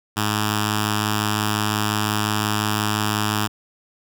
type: tone with notch filter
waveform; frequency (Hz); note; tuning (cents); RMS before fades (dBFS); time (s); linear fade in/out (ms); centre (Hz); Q
5% pulse; 105.7; G#2; +31; -22; 0.16-3.48; 20; 540; 0.69
effects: none

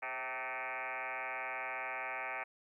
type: tone with frequency modulation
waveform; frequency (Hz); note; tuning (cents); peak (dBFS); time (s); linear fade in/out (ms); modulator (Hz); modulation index
sine; 1531; G6; -41; -37; 0.02-2.44; 10; 125; 7.3
effects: 13-bit

